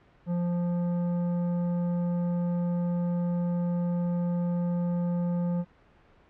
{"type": "tone with tanh clipping", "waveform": "sine", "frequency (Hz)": 174.61, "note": "F3", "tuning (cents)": 0, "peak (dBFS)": -27, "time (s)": [0.26, 5.65], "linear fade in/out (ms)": 50, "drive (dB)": 11, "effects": ["pink hiss -59 dBFS RMS until 6.29 s", "low-pass 2000 Hz 12 dB/octave"]}